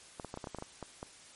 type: clicks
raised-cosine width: 1 ms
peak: -26 dBFS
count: 11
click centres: 0.198 / 0.247 / 0.341 / 0.374 / 0.442 / 0.472 / 0.547 / 0.586 / 0.624 / 0.827 / 1.029 s
effects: white hiss -55 dBFS RMS until 1.35 s + MP3 48 kbps